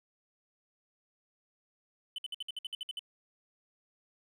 triangle tone bursts, 3026 Hz, F#7, 38 cents sharp, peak -34 dBFS, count 11, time 2.16-2.993 s, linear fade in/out 2 ms, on 23 ms, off 58 ms, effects none

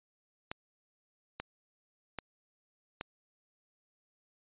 clicks, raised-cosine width 0.3 ms, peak -21 dBFS, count 4, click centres 0.515 / 1.4 / 2.187 / 3.011 s, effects resampled to 8000 Hz

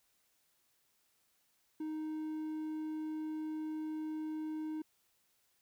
triangle tone, 311.1 Hz, D#4, in tune, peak -35 dBFS, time 1.8-4.82 s, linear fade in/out 5 ms, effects white hiss -75 dBFS RMS until 5.61 s

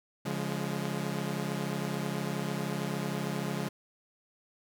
sawtooth chord, Db major, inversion none, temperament equal with one note detuned, 141.5 / 174.61 / 207.7 Hz, Db3 / F3 / Ab3, +36 / 0 / 0 cents, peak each -32 dBFS, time 0.25-3.69 s, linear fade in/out 10 ms, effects none

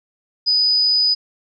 sine tone, 4978 Hz, D#8, in tune, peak -13 dBFS, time 0.46-1.15 s, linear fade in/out 20 ms, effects none

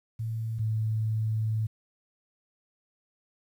sine tone pair in turn, 112.3 / 109.74 Hz, A2 / A2, +36 / -4 cents, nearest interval unison, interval 40 cents, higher first, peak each -29 / -25 dBFS, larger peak second, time 0.19-0.59 / 0.59-1.67 s, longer second, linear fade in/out 10 ms, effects 10-bit

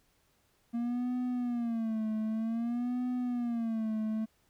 triangle tone with vibrato, 232.8 Hz, A#3, 2 cents flat, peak -28 dBFS, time 0.73-4.26 s, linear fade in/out 20 ms, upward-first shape sine, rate 0.53 Hz, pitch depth 120 cents each way, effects pink hiss -71 dBFS RMS until 4.49 s

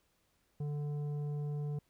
sine tone with tanh clipping, 146.83 Hz, D3, in tune, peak -36 dBFS, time 0.6-1.79 s, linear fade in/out 5 ms, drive 9 dB, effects pink hiss -75 dBFS RMS until 1.89 s

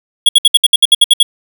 square tone bursts, 3340 Hz, G#7, 9 cents sharp, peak -3 dBFS, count 11, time 0.26-1.23 s, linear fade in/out 5 ms, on 30 ms, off 64 ms, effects 7-bit

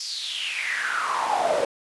brown noise with high-pass filter sweep, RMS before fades -26 dBFS, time 0-1.65 s, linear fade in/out 5 ms, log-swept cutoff 5200 to 520 Hz, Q 6.8, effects resampled to 24000 Hz

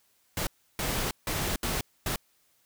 pink noise bursts at uneven times, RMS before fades -30 dBFS, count 5, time 0.37-0.47 / 0.79-1.11 / 1.27-1.56 / 1.63-1.81 / 2.06-2.16 s, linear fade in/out 2 ms, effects white hiss -68 dBFS RMS until 2.65 s

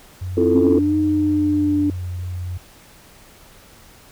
sine tone with pitch glide, 91.5 to 89.67 Hz, F#2 to F2, -19 to +46 cents, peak -24 dBFS, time 0.21-2.58 s, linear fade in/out 10 ms, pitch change -35 cents, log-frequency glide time 1.88-1.98 s
sine chord, F major seventh, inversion second, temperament equal, 261.6 / 329.6 / 349.2 / 440 Hz, C4 / E4 / F4 / A4, 0 / 0 / 0 / 0 cents, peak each -19 / -19 / -20 / -16 dBFS, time 0.37-0.79 s, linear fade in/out 5 ms
sine linear two-way sweep, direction up then down, 266.2 to 307.6 to 292.8 Hz, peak -15 dBFS, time 0.55-1.9 s, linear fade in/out 2 ms, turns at 0.96 s
effects tanh soft clip ceiling -5 dBFS + pink hiss -47 dBFS RMS until 4.11 s

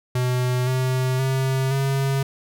square tone with pitch steps, 125.5 / 129.03 / 132.66 / 136.39 Hz, B2 / C3 / C3 / C#3, +28 / -24 / +24 / -28 cents, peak -20 dBFS, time 0.15-2.23 s, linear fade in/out 5 ms, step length 520 ms, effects none

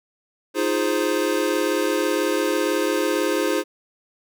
square chord, F minor seventh, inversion third, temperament equal, 311.1 / 349.2 / 415.3 / 523.3 Hz, Eb4 / F4 / Ab4 / C5, 0 / 0 / 0 / 0 cents, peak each -26 dBFS, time 0.54-3.64 s, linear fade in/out 50 ms, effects none

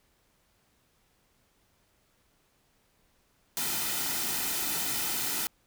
white noise with comb filter, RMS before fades -31 dBFS, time 3.57-5.47 s, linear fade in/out 0 ms, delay 1.8 ms, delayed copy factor -0.55, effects pink hiss -69 dBFS RMS until 5.66 s

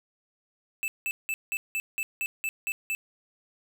square tone bursts, 2633 Hz, E7, 3 cents flat, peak -28 dBFS, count 10, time 0.83-2.95 s, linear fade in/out 0 ms, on 50 ms, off 180 ms, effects none

